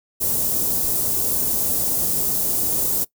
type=band-stop noise; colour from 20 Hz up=white; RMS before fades=-21 dBFS; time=0.2-3.05 s; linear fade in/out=20 ms; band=500 to 9200 Hz; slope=12 dB/octave; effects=noise-tail reverb RT60 0.1 s tail -20 dB re dry